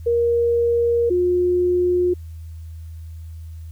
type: tone pair in turn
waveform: sine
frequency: 470.7 / 357.3 Hz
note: A#4 / F4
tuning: +17 / +40 cents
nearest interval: perfect fourth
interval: 477 cents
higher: first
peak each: -15 dBFS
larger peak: neither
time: 0.06-1.1 / 1.1-2.14 s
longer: neither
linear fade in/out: 10 ms
effects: added 81 Hz sine -32 dBFS peak until 3.71 s + white hiss -59 dBFS RMS until 3.71 s